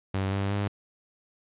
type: tone with pitch steps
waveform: sawtooth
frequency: 96.3 / 98.78 / 101.32 Hz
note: G2 / G2 / G#2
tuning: -30 / +14 / -42 cents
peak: -22 dBFS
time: 0.14-0.68 s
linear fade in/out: 5 ms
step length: 180 ms
effects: resampled to 8000 Hz + 10-bit